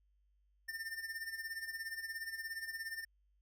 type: tone with tremolo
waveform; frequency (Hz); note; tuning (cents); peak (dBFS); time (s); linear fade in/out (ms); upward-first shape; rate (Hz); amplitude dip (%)
square; 1802; A6; +41; -39; 0.68-3.05; 10; sine; 17; 70
effects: added 50 Hz sine -70 dBFS peak until 3.41 s